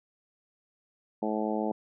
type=harmonic tone; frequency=107.8 Hz; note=A2; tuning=35 cents flat; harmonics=2 / 3 / 4 / 5 / 6 / 7 / 8; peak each=-32 / -34 / -35 / -36 / -37 / -37 / -38 dBFS; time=1.22-1.72 s; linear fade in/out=5 ms; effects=none